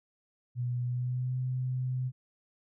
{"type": "tone with pitch glide", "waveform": "sine", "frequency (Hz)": [122.8, 127.79], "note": ["B2", "C3"], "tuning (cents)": [-9, -40], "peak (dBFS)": -29, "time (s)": [0.55, 2.12], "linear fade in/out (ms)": 50, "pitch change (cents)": 69, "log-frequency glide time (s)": [0.86, 1.37], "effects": []}